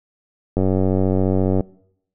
click train, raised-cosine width 2 ms, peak -6 dBFS, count 99, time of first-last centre 0.57-1.607 s, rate 94.5 Hz, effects noise-tail reverb RT60 0.7 s tail -23 dB re dry

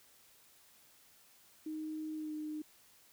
sine tone with pitch glide, 311.1 to 305.6 Hz, D#4 to D#4, 0 to -31 cents, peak -38 dBFS, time 1.66-2.62 s, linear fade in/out 5 ms, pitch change -31 cents, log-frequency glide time 2.16-2.32 s, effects white hiss -64 dBFS RMS until 3.12 s

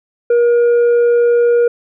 triangle tone with tanh clipping, 475.9 Hz, A#4, 36 cents sharp, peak -9 dBFS, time 0.3-1.68 s, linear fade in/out 5 ms, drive 8 dB, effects none

